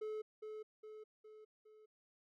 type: tone with echo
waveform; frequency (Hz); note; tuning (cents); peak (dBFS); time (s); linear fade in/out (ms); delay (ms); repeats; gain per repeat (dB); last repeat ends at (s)
triangle; 430.7; A4; -37; -38; 0.01-0.22; 10; 410; 4; -5; 1.86
effects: none